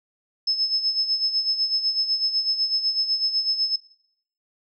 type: tone with tremolo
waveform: sine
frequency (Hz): 5210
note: E8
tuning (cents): -21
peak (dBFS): -18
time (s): 0.47-3.76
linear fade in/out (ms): 5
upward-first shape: sine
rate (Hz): 8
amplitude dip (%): 65
effects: noise-tail reverb RT60 0.7 s tail -19 dB re dry